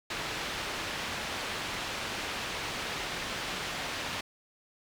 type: low-pass noise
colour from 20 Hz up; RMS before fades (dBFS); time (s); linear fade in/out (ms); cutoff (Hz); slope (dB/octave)
white; -36; 0.1-4.21; 5; 3300; 12
effects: none